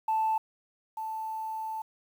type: tone pair in turn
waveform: sine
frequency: 880 / 880 Hz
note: A5 / A5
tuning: 0 / 0 cents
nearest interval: unison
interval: 0 cents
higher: neither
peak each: -23 / -32 dBFS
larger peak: first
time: 0.08-0.38 / 0.97-1.82 s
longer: second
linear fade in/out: 5 ms
effects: tanh soft clip ceiling -21 dBFS + 9-bit